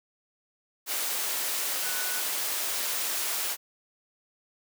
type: tone in noise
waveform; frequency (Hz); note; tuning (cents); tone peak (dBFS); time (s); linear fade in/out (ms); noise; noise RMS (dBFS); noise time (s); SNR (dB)
sine; 1480; F#6; 0; -37; 1.81-2.23; 50; white; -30; 0.86-3.57; -10
effects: high-pass 400 Hz 12 dB/octave